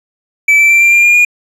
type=tone with pitch steps; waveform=triangle; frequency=2310 / 2330 / 2350 / 2371 / 2391 / 2412 / 2433 Hz; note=D7 / D7 / D7 / D7 / D7 / D7 / D#7; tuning=-29 / -14 / +1 / +16 / +30 / +46 / -39 cents; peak=-3 dBFS; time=0.48-1.25 s; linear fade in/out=5 ms; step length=110 ms; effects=resampled to 32000 Hz